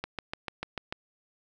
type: click train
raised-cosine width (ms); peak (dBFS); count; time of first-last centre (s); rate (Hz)
0.3; -17; 7; 0.04-0.925; 6.78
effects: none